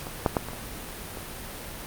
clicks, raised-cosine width 1 ms, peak -23 / -6 / -8 / -21 / -22 / -23 dBFS, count 6, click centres 0.069 / 0.262 / 0.368 / 0.486 / 0.533 / 1.172 s, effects pink hiss -38 dBFS RMS until 1.86 s + Opus 48 kbps

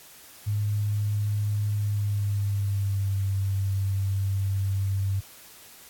sine tone with pitch glide, 103.83 to 97.44 Hz, G#2 to G2, 0 to -10 cents, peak -23 dBFS, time 0.46-5.21 s, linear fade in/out 20 ms, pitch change -110 cents, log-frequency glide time 1.72-3.23 s, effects white hiss -49 dBFS RMS until 5.89 s + AAC 64 kbps

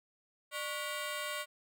15% pulse ring-modulated tone, 855 Hz, A5, 50 cents flat, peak -27 dBFS, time 0.51-1.46 s, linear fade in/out 50 ms, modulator 256 Hz, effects none

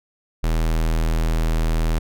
square tone, 40.32 Hz, E1, 38 cents flat, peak -18 dBFS, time 0.43-1.99 s, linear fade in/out 10 ms, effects none

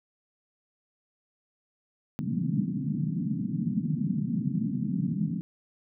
pink band-pass noise, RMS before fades -29 dBFS, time 2.19-5.41 s, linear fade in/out 0 ms, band 140 to 250 Hz, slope 48 dB/octave, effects none

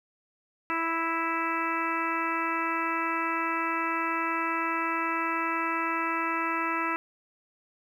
harmonic tone, 329.6 Hz, E4, in tune, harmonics 1 / 2 / 3 / 4 / 5 / 6 / 7 / 8, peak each -34 / -42 / -32 / -31 / -38 / -35 / -40 / -36 dBFS, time 0.7-6.96 s, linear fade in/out 0 ms, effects 10-bit

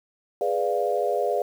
sine chord, G# diminished seventh, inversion none, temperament equal, 415.3 / 493.9 / 587.3 / 698.5 Hz, G#4 / B4 / D5 / F5, 0 / 0 / 0 / 0 cents, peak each -27 dBFS, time 0.41-1.42 s, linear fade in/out 2 ms, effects 8-bit

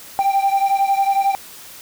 triangle beating tone pair, 784 / 795 Hz, G5 / G5, 0 / +24 cents, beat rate 11 Hz, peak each -13 / -16 dBFS, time 0.19-1.35 s, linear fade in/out 0 ms, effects tanh soft clip ceiling -9 dBFS + white hiss -39 dBFS RMS until 1.81 s

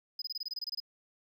triangle tone bursts, 5010 Hz, D#8, 11 cents sharp, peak -33 dBFS, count 12, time 0.19-0.802 s, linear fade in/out 5 ms, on 29 ms, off 24 ms, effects none

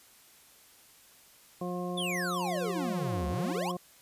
harmonic tone, 178.5 Hz, F3, 38 cents sharp, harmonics 1 / 2 / 3 / 4 / 6, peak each -35 / -38 / -40 / -41 / -43 dBFS, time 1.61-3.77 s, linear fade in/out 5 ms
square exponential two-way sweep, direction down then up, 3597 to 69.3 to 1161 Hz, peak -33 dBFS, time 1.97-3.72 s, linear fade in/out 10 ms, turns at 3.28 s
effects white hiss -58 dBFS RMS until 4.01 s + resampled to 32000 Hz

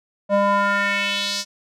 square tone with band-pass filter sweep, 200.9 Hz, G3, 43 cents sharp, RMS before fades -20 dBFS, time 0.29-1.45 s, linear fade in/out 50 ms, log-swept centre 640 to 5600 Hz, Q 2.6, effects none

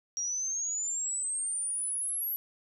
sine exponential sweep, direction up, 5660 to 11840 Hz, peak -30 dBFS, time 0.17-2.36 s, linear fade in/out 0 ms, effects none

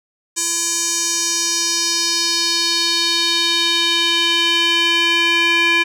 square tone with band-pass filter sweep, 338.3 Hz, E4, 45 cents sharp, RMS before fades -17 dBFS, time 0.36-5.84 s, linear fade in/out 20 ms, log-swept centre 7300 to 2400 Hz, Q 3.1, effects none

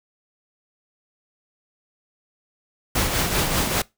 pink noise with tremolo, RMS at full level -20 dBFS, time 2.95-3.82 s, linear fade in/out 5 ms, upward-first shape triangle, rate 5.1 Hz, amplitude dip 50%, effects noise-tail reverb RT60 0.2 s tail -22 dB re dry

